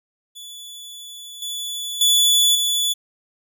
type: tone with level steps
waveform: sawtooth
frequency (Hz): 3448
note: A7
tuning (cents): -36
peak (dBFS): -32 / -23 / -10 / -15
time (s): 0.35-2.94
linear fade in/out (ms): 20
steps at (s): 1.42 / 2.01 / 2.55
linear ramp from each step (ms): 2
effects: none